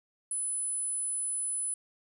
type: tone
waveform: sine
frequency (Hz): 10030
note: D#9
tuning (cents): +13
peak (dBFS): -30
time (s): 0.31-1.74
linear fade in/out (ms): 2
effects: none